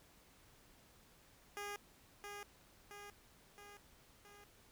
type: tone with echo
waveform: 10% pulse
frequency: 408.8 Hz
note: G#4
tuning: 27 cents flat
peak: -35 dBFS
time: 1.57-1.76 s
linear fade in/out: 0 ms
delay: 670 ms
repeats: 4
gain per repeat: -4 dB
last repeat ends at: 4.44 s
effects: pink hiss -66 dBFS RMS until 4.71 s